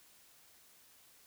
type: silence
effects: white hiss -63 dBFS RMS until 1.26 s